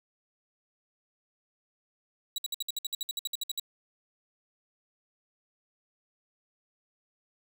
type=tone bursts; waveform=sawtooth; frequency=3890 Hz; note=B7; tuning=27 cents flat; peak=-27 dBFS; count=16; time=2.36-3.597 s; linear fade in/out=2 ms; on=22 ms; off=59 ms; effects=none

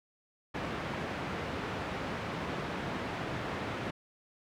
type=band-pass noise; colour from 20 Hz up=pink; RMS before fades=-37 dBFS; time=0.54-3.91 s; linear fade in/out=10 ms; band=110 to 2300 Hz; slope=12 dB/octave; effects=none

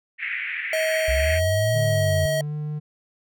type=band-pass noise; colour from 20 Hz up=pink; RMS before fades=-29 dBFS; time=0.18-1.41 s; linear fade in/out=50 ms; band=1800 to 2400 Hz; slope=48 dB/octave
type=tone; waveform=square; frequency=636 Hz; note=D#5; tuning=38 cents sharp; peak=-22 dBFS; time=0.73-2.41 s; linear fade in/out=2 ms
type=linear two-way sweep; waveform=sine; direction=up then down; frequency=60.6 to 115.2 to 88.9 Hz; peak=-21 dBFS; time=1.08-2.26 s; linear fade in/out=5 ms; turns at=1.74 s
type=tone with pitch glide; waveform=triangle; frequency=146.83 to 150.61 Hz; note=D3 to D3; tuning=0 to +44 cents; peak=-24 dBFS; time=1.74-2.8 s; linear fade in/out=20 ms; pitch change=+44 cents; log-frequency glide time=2.4-2.52 s
effects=none

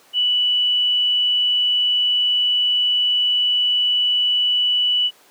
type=tone; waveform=sine; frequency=2960 Hz; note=F#7; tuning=in tune; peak=-15 dBFS; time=0.13-5.11 s; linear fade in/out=50 ms; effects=pink hiss -51 dBFS RMS until 5.3 s + high-pass 400 Hz 12 dB/octave

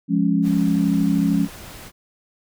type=chord; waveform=sine; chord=Db major; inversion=first; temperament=equal; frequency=174.61 / 207.7 / 277.2 Hz; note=F3 / Ab3 / Db4; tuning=0 / 0 / 0 cents; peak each=-20 dBFS; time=0.08-1.48 s; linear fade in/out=50 ms
type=noise; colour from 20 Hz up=pink; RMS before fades=-39 dBFS; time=0.42-1.92 s; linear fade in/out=50 ms
effects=none

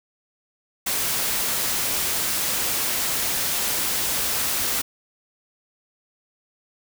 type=noise; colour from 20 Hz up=white; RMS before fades=-24 dBFS; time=0.86-4.82 s; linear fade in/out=10 ms; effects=none

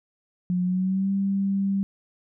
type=tone with pitch glide; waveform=sine; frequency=180 to 196.29 Hz; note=F#3 to G3; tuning=-47 to +3 cents; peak=-21 dBFS; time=0.5-1.83 s; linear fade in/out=0 ms; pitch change=+150 cents; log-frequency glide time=0.63-1.11 s; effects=none

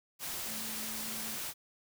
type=tone in noise; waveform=sine; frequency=220 Hz; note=A3; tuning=in tune; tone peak=-47 dBFS; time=0.45-1.39 s; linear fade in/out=50 ms; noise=white; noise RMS=-39 dBFS; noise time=0.19-1.54 s; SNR=-11 dB; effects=none

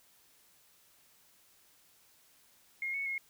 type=tone with pitch steps; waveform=sine; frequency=2142 / 2212 / 2160 Hz; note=C7 / C#7 / C#7; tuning=+40 / -4 / -45 cents; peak=-33 dBFS; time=2.82-3.18 s; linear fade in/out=2 ms; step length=120 ms; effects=white hiss -65 dBFS RMS until 3.29 s

